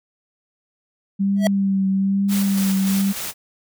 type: tone with vibrato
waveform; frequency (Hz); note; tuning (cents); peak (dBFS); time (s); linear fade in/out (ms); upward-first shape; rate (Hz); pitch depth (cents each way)
sine; 195.8; G3; -2; -16; 1.19-3.13; 20; triangle; 1.1; 36
type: tone with exponential growth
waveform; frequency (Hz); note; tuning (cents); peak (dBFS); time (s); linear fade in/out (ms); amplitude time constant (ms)
square; 650; E5; -24; -14; 1.36-1.47; 1; 22
type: noise with tremolo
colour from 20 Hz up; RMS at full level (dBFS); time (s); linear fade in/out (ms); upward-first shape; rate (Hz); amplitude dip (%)
white; -28; 2.28-3.34; 50; square; 3.4; 35
effects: none